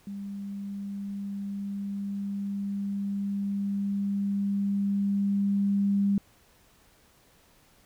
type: tone with level ramp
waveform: sine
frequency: 199.7 Hz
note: G3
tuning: 32 cents sharp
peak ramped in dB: -34 to -21 dBFS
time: 0.07-6.18 s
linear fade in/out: 2 ms
effects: pink hiss -61 dBFS RMS until 7.85 s